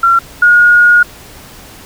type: tone pair in turn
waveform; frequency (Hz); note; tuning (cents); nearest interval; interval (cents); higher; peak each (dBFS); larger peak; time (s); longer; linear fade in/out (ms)
sine; 1366 / 1437.7; F6 / F6; -39 / +50; minor second; 89; second; -5 / -3; second; 0.03-0.19 / 0.42-1.03; second; 5
effects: pink hiss -35 dBFS RMS until 1.85 s